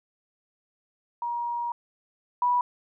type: tone pair in turn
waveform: sine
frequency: 950 / 978.4 Hz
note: A#5 / B5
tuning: +33 / -16 cents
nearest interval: minor second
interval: 51 cents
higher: second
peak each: -27 / -20 dBFS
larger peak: second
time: 1.22-1.72 / 2.42-2.61 s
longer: first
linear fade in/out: 2 ms
effects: none